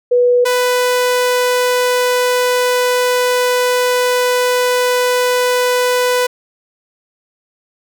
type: tone pair in turn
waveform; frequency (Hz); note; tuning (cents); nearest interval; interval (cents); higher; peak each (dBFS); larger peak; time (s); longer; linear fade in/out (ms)
sine / sawtooth; 490 / 496.6; B4 / B4; -14 / +9; unison; 23; second; -8; neither; 0.11-0.45 / 0.45-6.27; second; 10
effects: none